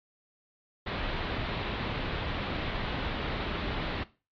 pink low-pass noise, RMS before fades -33 dBFS, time 0.86-4.04 s, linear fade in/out 10 ms, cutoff 4000 Hz, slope 48 dB/octave, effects noise-tail reverb RT60 0.3 s tail -17 dB re dry + MP3 64 kbps

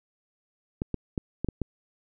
clicks, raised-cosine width 3 ms, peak -15 dBFS, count 6, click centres 0.819 / 0.943 / 1.178 / 1.446 / 1.487 / 1.617 s, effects none

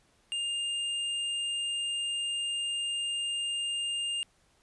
sine tone with hard clipping, 2810 Hz, F7, 10 cents sharp, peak -31 dBFS, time 0.32-4.23 s, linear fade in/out 0 ms, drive 16 dB, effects pink hiss -67 dBFS RMS until 4.62 s + resampled to 24000 Hz

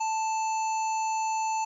harmonic tone, 880 Hz, A5, in tune, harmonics 1 / 3 / 5 / 7 / 8, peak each -26 / -39 / -47 / -42 / -41 dBFS, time 0-1.65 s, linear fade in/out 10 ms, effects 11-bit

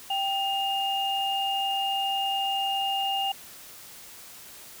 sine tone pair together, 784 / 2830 Hz, G5 / F7, 0 / +22 cents, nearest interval octave + minor seventh, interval 2222 cents, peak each -27 / -28 dBFS, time 0.1-3.32 s, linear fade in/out 5 ms, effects white hiss -46 dBFS RMS until 4.8 s

